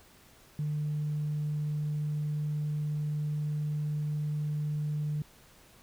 sine tone, 150 Hz, D3, 37 cents sharp, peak -28 dBFS, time 0.59-5.22 s, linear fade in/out 2 ms, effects tanh soft clip ceiling -25 dBFS + pink hiss -58 dBFS RMS until 5.82 s

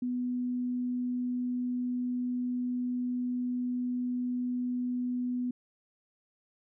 sine tone, 247.7 Hz, B3, 5 cents sharp, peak -29 dBFS, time 0.02-5.51 s, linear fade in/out 5 ms, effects none

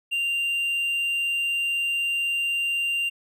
triangle tone, 2782 Hz, F7, 7 cents flat, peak -21 dBFS, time 0.11-3.1 s, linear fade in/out 20 ms, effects none

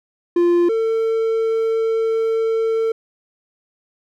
triangle tone pair in turn, 347.3 / 449.2 Hz, F4 / A4, -10 / +36 cents, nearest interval major third, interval 446 cents, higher second, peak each -10 / -14 dBFS, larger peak first, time 0.36-0.69 / 0.69-2.92 s, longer second, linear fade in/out 5 ms, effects none

